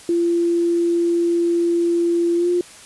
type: tone with pitch glide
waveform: sine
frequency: 341.9 to 352.9 Hz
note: F4 to F4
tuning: -37 to +18 cents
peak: -15 dBFS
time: 0.09-2.61 s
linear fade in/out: 2 ms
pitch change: +55 cents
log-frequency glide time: 2.36-2.49 s
effects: white hiss -42 dBFS RMS until 2.85 s + resampled to 24000 Hz